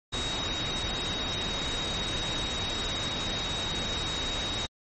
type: tone in noise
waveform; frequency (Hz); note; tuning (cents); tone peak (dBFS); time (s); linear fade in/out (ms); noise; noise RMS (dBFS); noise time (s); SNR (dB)
sine; 3784; A#7; +25; -32; 0.12-4.67; 20; pink; -33; 0.12-4.67; -2
effects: MP3 32 kbps